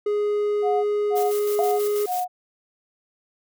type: tone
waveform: triangle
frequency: 415.3 Hz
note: G#4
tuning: in tune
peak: -18 dBFS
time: 0.06-2.06 s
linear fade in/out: 5 ms
type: tone bursts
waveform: sine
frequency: 726 Hz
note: F#5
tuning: 33 cents flat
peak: -22 dBFS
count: 4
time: 0.62-2.28 s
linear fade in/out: 50 ms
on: 220 ms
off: 260 ms
type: noise with tremolo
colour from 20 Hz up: blue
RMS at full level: -34 dBFS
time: 1.15-2.25 s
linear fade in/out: 20 ms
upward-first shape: square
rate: 6.2 Hz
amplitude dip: 45%
type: tone with exponential decay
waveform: sine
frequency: 686 Hz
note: F5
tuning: 31 cents flat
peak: -16 dBFS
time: 1.59-1.71 s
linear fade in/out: 1 ms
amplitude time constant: 25 ms
effects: none

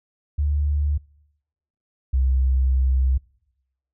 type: tone pair in turn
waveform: sine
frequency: 73.1 / 65.12 Hz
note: D2 / C2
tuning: -7 / -8 cents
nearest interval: major second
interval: 201 cents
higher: first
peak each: -18 / -16 dBFS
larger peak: second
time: 0.38-0.98 / 2.13-3.18 s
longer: second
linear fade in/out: 10 ms
effects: noise-tail reverb RT60 0.9 s tail -26 dB re dry

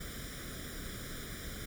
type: noise with comb filter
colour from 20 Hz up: pink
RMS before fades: -43 dBFS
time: 0-1.66 s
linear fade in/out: 10 ms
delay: 0.56 ms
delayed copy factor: +0.9
effects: none

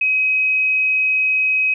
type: tone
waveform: sine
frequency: 2535 Hz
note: D#7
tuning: 32 cents sharp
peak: -14 dBFS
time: 0.01-1.74 s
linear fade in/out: 5 ms
effects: none

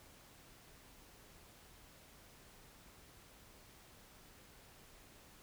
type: silence
effects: pink hiss -61 dBFS RMS until 5.42 s

